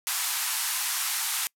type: band-pass noise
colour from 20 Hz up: white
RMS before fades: -29 dBFS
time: 0.07-1.47 s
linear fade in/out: 0 ms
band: 790 to 14000 Hz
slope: 48 dB/octave
effects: noise-tail reverb RT60 0.1 s tail -26 dB re dry